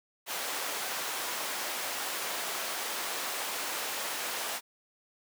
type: high-pass noise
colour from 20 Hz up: pink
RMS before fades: -35 dBFS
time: 0.26-4.61 s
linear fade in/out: 50 ms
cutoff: 610 Hz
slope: 12 dB/octave
effects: none